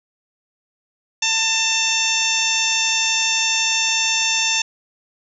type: harmonic tone with a mistuned harmonic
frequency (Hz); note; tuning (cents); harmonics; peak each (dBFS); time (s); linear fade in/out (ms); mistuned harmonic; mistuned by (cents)
894; A5; +27; 1 / 2 / 3 / 4 / 5 / 6 / 7 / 8; -29 / -30 / -21 / -23 / -33 / -24 / -24 / -28; 1.22-4.62; 5; 6; +21
effects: none